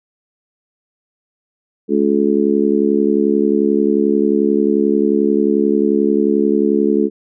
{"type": "harmonic tone", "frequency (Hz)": 71.3, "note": "C#2", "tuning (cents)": 49, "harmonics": [3, 4, 5, 6], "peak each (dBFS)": [-17, -17, -17, -17], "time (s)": [1.88, 7.1], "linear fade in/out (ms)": 50, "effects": []}